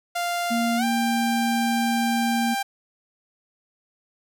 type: tone with pitch glide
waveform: sawtooth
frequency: 697 to 791.4 Hz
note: F5 to G5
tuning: -4 to +16 cents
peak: -20 dBFS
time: 0.15-2.63 s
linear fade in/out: 10 ms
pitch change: +220 cents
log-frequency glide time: 0.77-0.84 s
type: tone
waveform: sine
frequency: 233.1 Hz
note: A#3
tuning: in tune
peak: -22 dBFS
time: 0.5-2.55 s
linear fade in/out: 20 ms
effects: none